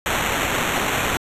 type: noise with sample-and-hold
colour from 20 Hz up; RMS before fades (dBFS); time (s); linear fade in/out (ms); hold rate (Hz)
white; -22; 0.06-1.17; 0; 4900
effects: resampled to 32000 Hz